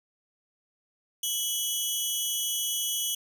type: tone pair together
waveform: 15% pulse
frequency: 2985 / 3309 Hz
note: F#7 / G#7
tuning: +15 / -7 cents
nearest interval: major second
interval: 178 cents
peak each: -23 dBFS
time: 1.23-3.15 s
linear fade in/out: 5 ms
effects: none